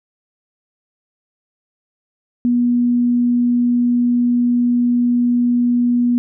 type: tone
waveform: sine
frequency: 242.3 Hz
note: B3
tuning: 33 cents flat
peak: -12 dBFS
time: 2.45-6.18 s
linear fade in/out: 0 ms
effects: none